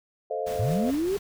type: chord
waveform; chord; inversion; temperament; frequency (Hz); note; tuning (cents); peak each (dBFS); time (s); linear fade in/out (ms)
sine; F dominant seventh; first; equal; 440 / 523.3 / 622.3 / 698.5; A4 / C5 / Eb5 / F5; 0 / 0 / 0 / 0; -32 / -32 / -33 / -33; 0.3-0.91; 10
type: noise with tremolo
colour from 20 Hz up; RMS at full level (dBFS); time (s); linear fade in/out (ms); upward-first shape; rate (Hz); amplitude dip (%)
pink; -39; 0.46-1.19; 10; triangle; 4.8; 40
type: linear sweep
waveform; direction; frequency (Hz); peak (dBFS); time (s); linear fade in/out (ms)
sine; up; 91 to 412.5; -23; 0.59-1.17; 5
effects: none